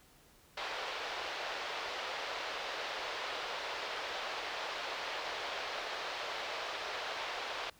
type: band-pass noise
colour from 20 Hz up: pink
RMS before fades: -40 dBFS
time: 0.57-7.7 s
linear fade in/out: 5 ms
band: 490 to 4500 Hz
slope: 24 dB/octave
effects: pink hiss -63 dBFS RMS until 7.79 s